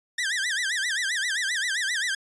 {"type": "tone with vibrato", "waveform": "sawtooth", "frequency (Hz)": 1760, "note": "A6", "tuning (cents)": 0, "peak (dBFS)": -21, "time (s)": [0.18, 2.15], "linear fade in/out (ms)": 5, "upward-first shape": "sine", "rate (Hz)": 7.6, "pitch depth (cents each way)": 220, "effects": ["resampled to 22050 Hz"]}